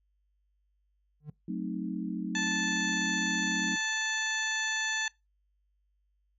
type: tone with exponential growth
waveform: triangle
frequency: 150 Hz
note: D3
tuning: 37 cents sharp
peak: -32 dBFS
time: 1.2-1.3 s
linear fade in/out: 5 ms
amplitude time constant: 21 ms
type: chord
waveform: sine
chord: F# diminished seventh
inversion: none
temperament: equal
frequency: 185 / 220 / 261.6 / 311.1 Hz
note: F#3 / A3 / C4 / Eb4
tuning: 0 / 0 / 0 / 0 cents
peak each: -35 / -37 / -39 / -38 dBFS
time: 1.48-3.76 s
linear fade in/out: 5 ms
type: harmonic tone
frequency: 876 Hz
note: A5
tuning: 8 cents flat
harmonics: 1 / 2 / 3 / 4 / 5 / 7 / 8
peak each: -41 / -31 / -38 / -37 / -43 / -39 / -42 dBFS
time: 2.35-5.08 s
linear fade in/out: 2 ms
effects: noise-tail reverb RT60 0.2 s tail -22 dB re dry + added 50 Hz sine -70 dBFS peak until 6.38 s